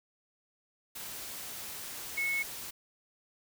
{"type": "tone in noise", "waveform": "sine", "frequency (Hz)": 2195, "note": "C#7", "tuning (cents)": -18, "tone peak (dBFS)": -29, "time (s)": [2.17, 2.43], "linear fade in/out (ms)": 10, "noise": "white", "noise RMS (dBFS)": -42, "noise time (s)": [0.95, 2.71], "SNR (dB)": 10, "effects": []}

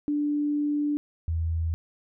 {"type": "tone pair in turn", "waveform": "sine", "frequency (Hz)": [293.7, 82.01], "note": ["D4", "E2"], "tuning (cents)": [0, -8], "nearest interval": "octave + minor seventh", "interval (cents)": 2208, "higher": "first", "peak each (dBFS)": [-23, -24], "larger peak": "first", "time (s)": [[0.08, 0.97], [1.28, 1.74]], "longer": "first", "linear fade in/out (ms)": 0, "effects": []}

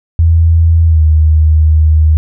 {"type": "tone with pitch glide", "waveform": "sine", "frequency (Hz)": [82.41, 77.96], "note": ["E2", "D#2"], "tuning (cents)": [0, 4], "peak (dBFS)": -4, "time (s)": [0.19, 2.17], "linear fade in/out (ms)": 0, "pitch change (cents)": -96, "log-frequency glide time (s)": [0.86, 1.02], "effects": []}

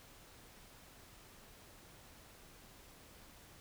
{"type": "silence", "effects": ["pink hiss -59 dBFS RMS until 3.6 s"]}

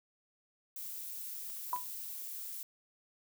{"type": "noise", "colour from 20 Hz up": "violet", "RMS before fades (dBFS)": -43, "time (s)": [0.76, 2.63], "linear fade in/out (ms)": 2}
{"type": "clicks", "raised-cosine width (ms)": 0.3, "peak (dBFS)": [-39, -43, -42, -33], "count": 4, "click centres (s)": [1.5, 1.571, 1.695, 1.762]}
{"type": "tone with exponential decay", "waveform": "sine", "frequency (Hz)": 987.8, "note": "B5", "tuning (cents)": 0, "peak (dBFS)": -27, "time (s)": [1.73, 1.86], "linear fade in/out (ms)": 1, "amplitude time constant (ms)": 28}
{"effects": []}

